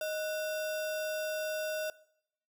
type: tone with sample-and-hold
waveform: sine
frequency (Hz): 622.3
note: D#5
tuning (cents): 0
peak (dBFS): -32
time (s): 0.01-1.9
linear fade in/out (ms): 2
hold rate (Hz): 2100
effects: noise-tail reverb RT60 0.7 s tail -20 dB re dry

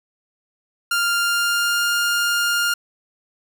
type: tone with pitch glide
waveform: sawtooth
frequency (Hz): 1396.9 to 1408.2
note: F6 to F6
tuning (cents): 0 to +14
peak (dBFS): -14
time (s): 0.91-2.74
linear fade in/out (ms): 5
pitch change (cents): +14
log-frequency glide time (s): 1.17-1.92
effects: none

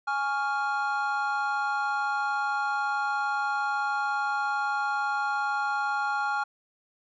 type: chord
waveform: triangle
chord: Db major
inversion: second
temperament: equal with one note detuned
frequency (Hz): 830.6 / 1113.9 / 1396.9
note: Ab5 / Db6 / F6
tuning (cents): 0 / +8 / 0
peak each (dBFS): -27 / -33 / -27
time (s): 0.07-6.44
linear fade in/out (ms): 10
effects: resampled to 16000 Hz

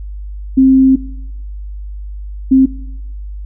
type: tone bursts at uneven times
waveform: sine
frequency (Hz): 264.3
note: C4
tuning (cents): +18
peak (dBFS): -4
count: 2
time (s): 0.57-0.96 / 2.51-2.66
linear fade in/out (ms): 10
effects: noise-tail reverb RT60 0.9 s tail -21 dB re dry + added 50 Hz sine -23 dBFS peak until 3.45 s

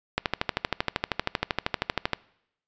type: click train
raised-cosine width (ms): 0.3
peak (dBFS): -7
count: 26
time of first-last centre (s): 0.18-2.133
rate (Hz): 12.8
effects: noise-tail reverb RT60 0.8 s tail -23 dB re dry + resampled to 16000 Hz

